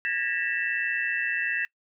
sine tone cluster, 1640 / 1815 / 1936 / 2656 Hz, G#6 / A#6 / B6 / E7, -22 / -47 / -35 / +12 cents, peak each -31 dBFS, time 0.05-1.65 s, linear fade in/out 0 ms, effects noise-tail reverb RT60 0.1 s tail -23 dB re dry

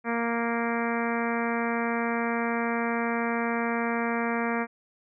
harmonic tone, 233.1 Hz, A#3, in tune, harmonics 1 / 2 / 3 / 4 / 5 / 6 / 7 / 8 / 9 / 10, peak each -29 / -32 / -34 / -35 / -36 / -37 / -37 / -38 / -39 / -39 dBFS, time 0.04-4.67 s, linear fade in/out 50 ms, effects none

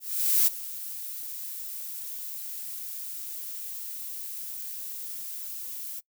violet noise with ADSR envelope, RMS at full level -20 dBFS, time 0-6.01 s, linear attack 470 ms, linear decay 17 ms, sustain -17 dB, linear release 25 ms, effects noise-tail reverb RT60 0.1 s tail -23 dB re dry

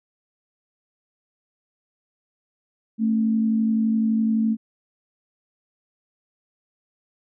sine tone pair together, 221.5 / 273.3 Hz, A3 / C#4, +12 / -24 cents, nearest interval major third, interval 364 cents, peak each -18 / -29 dBFS, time 2.98-4.57 s, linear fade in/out 50 ms, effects none

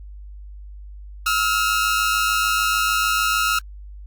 sawtooth tone pair together, 1293.3 / 1400 Hz, E6 / F6, -33 / +4 cents, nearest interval minor second, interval 137 cents, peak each -17 dBFS, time 1.26-3.59 s, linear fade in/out 5 ms, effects added 50 Hz sine -35 dBFS peak until 4.06 s + Opus 48 kbps

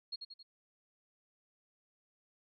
sine tone with echo, 4279 Hz, C8, 38 cents sharp, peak -37 dBFS, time 0.12-0.16 s, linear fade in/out 10 ms, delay 90 ms, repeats 3, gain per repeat -5 dB, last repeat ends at 0.43 s, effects none

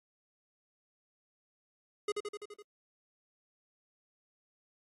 square tone with echo, 415.3 Hz, G#4, in tune, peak -31 dBFS, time 2.08-2.12 s, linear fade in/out 5 ms, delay 84 ms, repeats 6, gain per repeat -3 dB, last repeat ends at 2.624 s, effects AAC 32 kbps

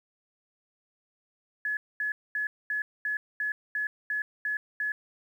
sine tone bursts, 1702 Hz, G#6, 42 cents sharp, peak -27 dBFS, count 10, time 1.65-4.92 s, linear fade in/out 2 ms, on 120 ms, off 230 ms, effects 10-bit

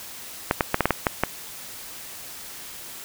clicks, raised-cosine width 0.5 ms, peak -3 dBFS, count 8, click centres 0.511 / 0.608 / 0.744 / 0.807 / 0.856 / 0.907 / 1.068 / 1.236 s, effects white hiss -39 dBFS RMS until 3.04 s

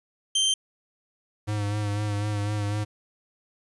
sawtooth tone, 3136 Hz, G7, in tune, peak -17 dBFS, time 0.35-0.54 s, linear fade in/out 5 ms
square tone with vibrato, 103.83 Hz, G#2, in tune, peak -26 dBFS, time 1.47-2.85 s, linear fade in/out 20 ms, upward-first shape sine, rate 4 Hz, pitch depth 34 cents each way
effects resampled to 24000 Hz + 9-bit

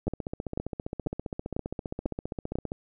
two click trains, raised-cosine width 2 ms, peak -19 / -15 dBFS, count 41 / 6, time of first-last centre 0.07-2.719 / 0.08-2.555 s, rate 15.1 / 2.02 Hz, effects none

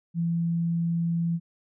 sine tone, 168.4 Hz, E3, 37 cents sharp, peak -23 dBFS, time 0.14-1.4 s, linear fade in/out 50 ms, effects none

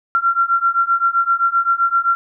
sine beating tone pair, 1366 / 1373.7 Hz, F6 / F6, -39 / -29 cents, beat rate 7.7 Hz, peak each -17 / -16 dBFS, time 0.15-2.15 s, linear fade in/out 0 ms, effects none

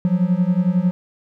triangle beating tone pair, 174.61 / 185.61 Hz, F3 / F#3, 0 / +6 cents, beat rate 11 Hz, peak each -16 dBFS, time 0.05-0.91 s, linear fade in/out 0 ms, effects none

